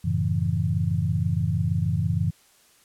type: chord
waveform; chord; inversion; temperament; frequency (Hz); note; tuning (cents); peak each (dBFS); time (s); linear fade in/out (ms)
sine; F# minor seventh; none; equal with one note detuned; 92.13 / 110 / 138.59 / 164.81; F#2 / A2 / C#3 / E3; -7 / 0 / 0 / 0; -26 / -27 / -28 / -26; 0.04-2.31; 10
effects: white hiss -58 dBFS RMS until 2.84 s + low-pass 12000 Hz 12 dB/octave